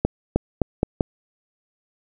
accelerating click train, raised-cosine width 2 ms, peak -4 dBFS, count 5, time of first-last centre 0.05-1.008 s, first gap 310 ms, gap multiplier 0.83, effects none

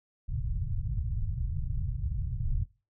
pink low-pass noise, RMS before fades -31 dBFS, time 0.28-2.66 s, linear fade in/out 20 ms, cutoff 140 Hz, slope 48 dB/octave, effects noise-tail reverb RT60 0.3 s tail -21 dB re dry

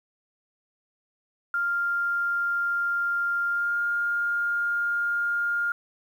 sine tone with pitch glide, 1396.9 to 1409.9 Hz, F6 to F6, 0 to +16 cents, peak -23 dBFS, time 1.54-5.72 s, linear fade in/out 2 ms, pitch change +16 cents, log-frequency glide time 3.46-3.79 s, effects 9-bit

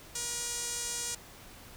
sawtooth tone with band-pass filter, 477.7 Hz, A#4, 42 cents sharp, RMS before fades -36 dBFS, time 0.15-1.15 s, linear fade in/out 5 ms, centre 7400 Hz, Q 2.4, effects pink hiss -51 dBFS RMS until 1.76 s

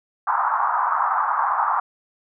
white band-pass noise, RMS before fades -21 dBFS, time 0.27-1.8 s, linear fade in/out 5 ms, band 810 to 1300 Hz, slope 48 dB/octave, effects none

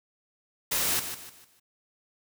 white noise with echo, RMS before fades -27 dBFS, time 0.71-1 s, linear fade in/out 10 ms, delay 150 ms, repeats 4, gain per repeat -9 dB, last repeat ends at 1.6 s, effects none

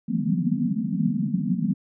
white band-pass noise, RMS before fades -24 dBFS, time 0.08-1.74 s, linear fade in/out 10 ms, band 150 to 250 Hz, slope 96 dB/octave, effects none

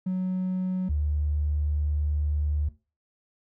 triangle tone pair in turn, 185 / 74.23 Hz, F#3 / D2, 0 / +19 cents, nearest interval octave + major third, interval 1581 cents, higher first, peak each -21 / -19 dBFS, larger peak second, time 0.06-0.89 / 0.89-2.69 s, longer second, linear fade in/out 10 ms, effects noise-tail reverb RT60 0.3 s tail -20 dB re dry + tanh soft clip ceiling -21 dBFS

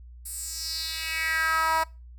10% pulse tone with high-pass filter sweep, 321.8 Hz, E4, 42 cents flat, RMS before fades -28 dBFS, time 0.25-1.84 s, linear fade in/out 10 ms, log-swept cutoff 10000 to 830 Hz, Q 3.3, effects noise-tail reverb RT60 0.3 s tail -24 dB re dry + added 60 Hz sine -43 dBFS peak until 2.18 s

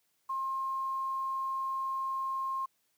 sine tone with quantisation, 1066 Hz, C6, 32 cents sharp, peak -31 dBFS, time 0.29-2.66 s, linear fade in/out 10 ms, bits 10, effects white hiss -75 dBFS RMS until 2.97 s + high-pass 60 Hz 12 dB/octave

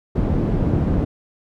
white low-pass noise, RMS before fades -19 dBFS, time 0.15-1.05 s, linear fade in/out 10 ms, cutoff 230 Hz, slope 12 dB/octave, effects none

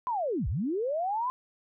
sine linear two-way sweep, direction down then up, 1035 to 49 to 1035 Hz, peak -27 dBFS, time 0.07-1.3 s, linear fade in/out 0 ms, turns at 0.48 s, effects none

